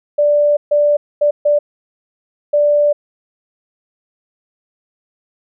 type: tone bursts at uneven times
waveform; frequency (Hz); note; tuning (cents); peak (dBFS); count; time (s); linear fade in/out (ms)
sine; 587.3; D5; 0; -9; 5; 0.18-0.57 / 0.71-0.97 / 1.21-1.31 / 1.45-1.59 / 2.53-2.93; 10
effects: none